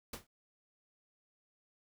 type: noise with exponential decay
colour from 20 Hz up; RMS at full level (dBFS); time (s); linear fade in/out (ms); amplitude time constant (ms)
pink; -38; 0.13-0.27; 5; 29
effects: none